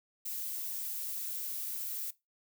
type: noise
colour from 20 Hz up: violet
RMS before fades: -38 dBFS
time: 0.25-2.11 s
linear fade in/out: 10 ms
effects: noise-tail reverb RT60 0.2 s tail -19 dB re dry